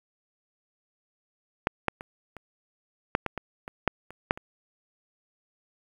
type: clicks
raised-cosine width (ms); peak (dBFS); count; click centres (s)
0.5; -7 / -8 / -23 / -26 / -6 / -13 / -17 / -22 / -6 / -27 / -6 / -24; 12; 1.671 / 1.883 / 2.009 / 2.367 / 3.151 / 3.263 / 3.377 / 3.679 / 3.877 / 4.106 / 4.309 / 4.375
effects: 8-bit